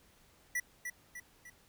square tone with echo, 1958 Hz, B6, 15 cents flat, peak -32 dBFS, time 0.55-0.6 s, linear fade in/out 5 ms, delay 300 ms, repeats 3, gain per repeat -6 dB, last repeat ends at 1.5 s, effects pink hiss -65 dBFS RMS until 1.68 s

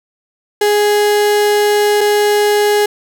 35% pulse tone pair in turn, 415.3 / 415.3 Hz, G#4 / G#4, 0 / 0 cents, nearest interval unison, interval 0 cents, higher neither, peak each -8 dBFS, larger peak neither, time 0.61-2.01 / 2.01-2.86 s, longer first, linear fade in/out 5 ms, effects none

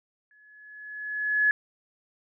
sine tone with exponential growth, 1700 Hz, G#6, 40 cents sharp, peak -17 dBFS, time 0.31-1.51 s, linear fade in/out 1 ms, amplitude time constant 260 ms, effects none

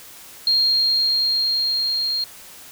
sine tone with level ramp, 4223 Hz, C8, 15 cents sharp, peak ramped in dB -14 to -20 dBFS, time 0.47-2.24 s, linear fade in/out 2 ms, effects white hiss -42 dBFS RMS until 2.71 s

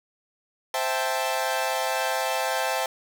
sawtooth chord, A minor seventh, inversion first, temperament equal, 523.3 / 659.3 / 784 / 880 Hz, C5 / E5 / G5 / A5, 0 / 0 / 0 / 0 cents, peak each -26 dBFS, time 0.74-2.86 s, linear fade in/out 2 ms, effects none

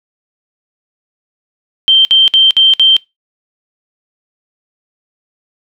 sine tone bursts, 3136 Hz, G7, in tune, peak -4 dBFS, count 5, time 1.88-2.966 s, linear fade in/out 0 ms, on 170 ms, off 59 ms, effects noise-tail reverb RT60 0.2 s tail -23 dB re dry

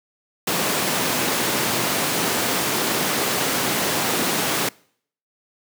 pink high-pass noise, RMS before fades -22 dBFS, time 0.47-4.69 s, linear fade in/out 5 ms, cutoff 180 Hz, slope 12 dB/octave, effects noise-tail reverb RT60 0.6 s tail -25 dB re dry + high-pass 100 Hz 12 dB/octave

